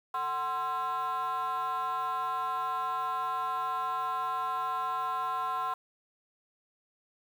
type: tone with frequency modulation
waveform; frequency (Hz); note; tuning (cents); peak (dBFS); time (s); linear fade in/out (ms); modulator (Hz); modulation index
sine; 1046.5; C6; 0; -27; 0.14-5.74; 5; 299; 0.91
effects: tanh soft clip ceiling -28 dBFS + 9-bit